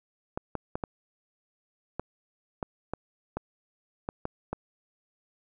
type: clicks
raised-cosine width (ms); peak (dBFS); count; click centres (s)
1; -17; 11; 0.375 / 0.553 / 0.755 / 0.838 / 1.996 / 2.628 / 2.936 / 3.37 / 4.089 / 4.254 / 4.53
effects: none